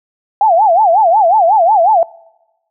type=tone with vibrato; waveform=sine; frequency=764 Hz; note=G5; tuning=45 cents flat; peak=-6 dBFS; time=0.41-2.03 s; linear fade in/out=2 ms; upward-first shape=sine; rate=5.5 Hz; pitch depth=260 cents each way; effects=noise-tail reverb RT60 1.0 s tail -24 dB re dry